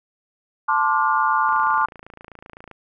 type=chord; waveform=sine; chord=D minor seventh; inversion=second; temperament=equal with one note detuned; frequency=880 / 1046.5 / 1174.7 / 1426.3 Hz; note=A5 / C6 / D6 / F6; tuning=0 / 0 / 0 / +36 cents; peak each=-21 / -22 / -21 / -23 dBFS; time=0.68-1.86 s; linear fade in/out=10 ms
type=click train; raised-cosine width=0.5 ms; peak=-25 dBFS; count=35; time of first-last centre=1.49-2.713 s; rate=27.8 Hz
effects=none